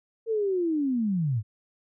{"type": "linear sweep", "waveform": "sine", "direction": "down", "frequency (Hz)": [460, 98], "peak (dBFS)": -23, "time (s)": [0.26, 1.43], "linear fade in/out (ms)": 50, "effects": []}